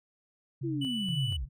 sine tone with tremolo, 135.3 Hz, C#3, 42 cents flat, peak -33 dBFS, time 0.61-1.49 s, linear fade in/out 10 ms, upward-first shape square, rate 2.1 Hz, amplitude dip 80%
sine linear sweep, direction down, 347 to 46.25 Hz, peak -31 dBFS, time 0.63-1.46 s, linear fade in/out 20 ms
triangle tone, 2970 Hz, F#7, 6 cents sharp, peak -32 dBFS, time 0.81-1.37 s, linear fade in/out 10 ms
effects none

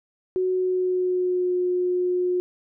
sine tone with pitch glide, 370 to 360.5 Hz, F#4 to F#4, 0 to -45 cents, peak -20 dBFS, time 0.36-2.4 s, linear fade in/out 0 ms, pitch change -45 cents, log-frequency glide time 0.51-1.56 s, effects none

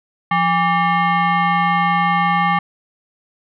sine tone with frequency modulation, 174.61 Hz, F3, in tune, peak -13 dBFS, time 0.31-2.59 s, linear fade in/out 5 ms, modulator 988 Hz, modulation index 1.7, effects none

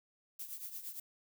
violet noise with tremolo, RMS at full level -42 dBFS, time 0.39-1 s, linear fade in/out 5 ms, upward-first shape triangle, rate 8.7 Hz, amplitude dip 75%, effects none

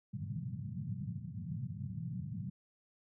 pink band-pass noise, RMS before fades -41 dBFS, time 0.13-2.5 s, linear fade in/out 10 ms, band 100 to 190 Hz, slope 48 dB/octave, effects none

